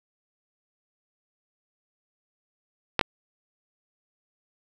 clicks, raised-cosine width 0.3 ms, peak -4 dBFS, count 2, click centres 2.993 / 3.012 s, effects 7-bit

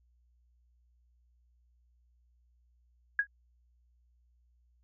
sine tone with exponential decay, 1652 Hz, G#6, 10 cents flat, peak -20 dBFS, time 3.19-3.27 s, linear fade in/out 2 ms, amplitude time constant 17 ms, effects added 60 Hz sine -65 dBFS peak until 4.83 s

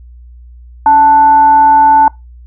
sine tone with frequency modulation, 880 Hz, A5, in tune, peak -3 dBFS, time 0.86-2.08 s, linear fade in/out 2 ms, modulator 599 Hz, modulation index 0.23, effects noise-tail reverb RT60 0.2 s tail -23 dB re dry + added 60 Hz sine -32 dBFS peak until 2.46 s

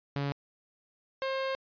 sawtooth tone pair in turn, 141.2 / 533.1 Hz, C#3 / C5, +32 / +32 cents, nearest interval octave + major seventh, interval 2300 cents, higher second, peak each -26 dBFS, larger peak neither, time 0.16-0.32 / 1.22-1.55 s, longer second, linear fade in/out 0 ms, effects resampled to 11025 Hz

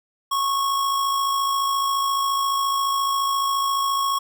square tone with amplitude modulation, 1100 Hz, C#6, 14 cents flat, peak -19 dBFS, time 0.31-4.19 s, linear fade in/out 10 ms, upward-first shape sine, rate 54.4 Hz, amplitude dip 35%, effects none

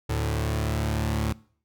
sawtooth tone pair together, 73.42 / 110 Hz, D2 / A2, 0 / 0 cents, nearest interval perfect fifth, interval 700 cents, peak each -23 dBFS, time 0.09-1.33 s, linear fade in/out 10 ms, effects noise-tail reverb RT60 0.5 s tail -22 dB re dry

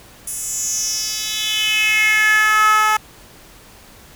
10% pulse tone with high-pass filter sweep, 430 Hz, A4, 40 cents flat, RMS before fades -17 dBFS, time 0.27-2.97 s, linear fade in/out 5 ms, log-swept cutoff 9300 to 1000 Hz, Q 4.6, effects pink hiss -44 dBFS RMS until 4.15 s

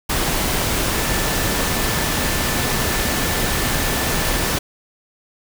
sine tone in noise, 1760 Hz, A6, in tune, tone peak -31 dBFS, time 0.96-4.51 s, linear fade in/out 10 ms, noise pink, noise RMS -20 dBFS, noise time 0.09-4.59 s, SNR -14 dB, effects none

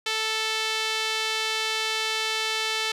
sawtooth tone with band-pass filter, 440 Hz, A4, in tune, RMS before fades -27 dBFS, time 0.06-2.92 s, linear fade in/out 5 ms, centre 3500 Hz, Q 1.3, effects none

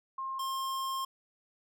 sine / square tone pair in turn, 1065 / 1065 Hz, C6 / C6, +30 / +30 cents, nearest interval unison, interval 0 cents, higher neither, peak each -34 / -33 dBFS, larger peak second, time 0.18-0.39 / 0.39-1.05 s, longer second, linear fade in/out 5 ms, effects none

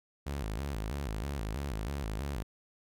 sawtooth tone with vibrato, 61.2 Hz, B1, 15 cents flat, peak -30 dBFS, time 0.26-2.43 s, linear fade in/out 10 ms, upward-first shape square, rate 3.1 Hz, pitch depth 250 cents each way, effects none

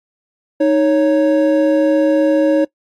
triangle tone pair together, 311.1 / 554.4 Hz, D#4 / C#5, 0 / 0 cents, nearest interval minor seventh, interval 1000 cents, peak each -11 dBFS, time 0.6-2.65 s, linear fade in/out 10 ms, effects noise-tail reverb RT60 0.1 s tail -23 dB re dry + AAC 64 kbps

